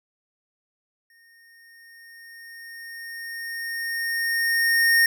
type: tone with exponential growth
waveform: square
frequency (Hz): 1843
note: A#6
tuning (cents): -20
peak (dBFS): -15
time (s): 1.1-5.06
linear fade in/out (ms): 2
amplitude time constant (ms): 860
effects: none